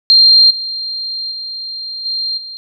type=tone with level steps; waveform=sine; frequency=4186 Hz; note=C8; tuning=in tune; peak=-4 / -19 / -22 / -16 / -26 dBFS; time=0.1-2.57 s; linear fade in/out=0 ms; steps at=0.5 / 1.31 / 2.05 / 2.37 s; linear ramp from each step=10 ms; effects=none